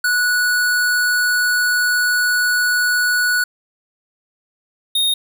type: tone pair in turn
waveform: square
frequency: 1471 / 3707 Hz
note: F#6 / A#7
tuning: -11 / -10 cents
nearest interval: octave + major third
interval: 1601 cents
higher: second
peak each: -15 dBFS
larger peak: neither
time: 0.04-3.44 / 4.95-5.14 s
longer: first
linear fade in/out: 5 ms
effects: none